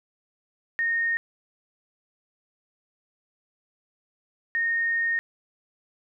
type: tone pair in turn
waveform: sine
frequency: 1846 / 1846 Hz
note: A#6 / A#6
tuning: -17 / -17 cents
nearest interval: unison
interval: 0 cents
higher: neither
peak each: -22 dBFS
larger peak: neither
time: 0.79-1.17 / 4.55-5.19 s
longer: second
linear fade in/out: 0 ms
effects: none